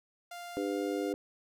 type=tone with pitch glide; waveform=sawtooth; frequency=698.5 to 705 Hz; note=F5 to F5; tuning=0 to +16 cents; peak=-38 dBFS; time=0.31-1.13 s; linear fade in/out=5 ms; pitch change=+16 cents; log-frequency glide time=0.53-0.78 s
type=harmonic tone; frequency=100 Hz; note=G2; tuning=35 cents sharp; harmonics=3 / 4 / 5; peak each=-34 / -35 / -36 dBFS; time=0.57-1.14 s; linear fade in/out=0 ms
effects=none